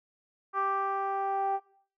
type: tone with low-pass filter sweep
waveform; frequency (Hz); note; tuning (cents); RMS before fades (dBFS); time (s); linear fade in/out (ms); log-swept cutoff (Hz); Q
10% pulse; 392; G4; 0; -30; 0.53-1.6; 50; 1200 to 780; 4.2
effects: noise-tail reverb RT60 0.5 s tail -17 dB re dry